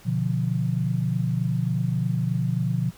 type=chord; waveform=sine; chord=B diminished; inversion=none; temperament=equal; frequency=123.47 / 146.83 / 174.61 Hz; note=B2 / D3 / F3; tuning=0 / 0 / 0 cents; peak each=-25 / -27 / -26 dBFS; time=0.05-2.91 s; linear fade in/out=20 ms; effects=pink hiss -51 dBFS RMS until 2.97 s